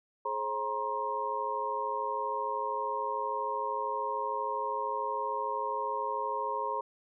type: tone cluster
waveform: sine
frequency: 423.7 / 535 / 947 / 1060 Hz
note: G#4 / C5 / A#5 / C6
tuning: +35 / +38 / +27 / +22 cents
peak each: -39 / -38 / -33 / -36 dBFS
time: 0.25-6.81 s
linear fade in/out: 5 ms
effects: none